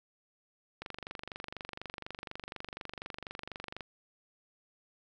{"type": "click train", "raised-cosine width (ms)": 0.3, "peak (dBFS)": -24, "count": 73, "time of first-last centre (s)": [0.82, 3.808], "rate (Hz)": 24.1, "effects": []}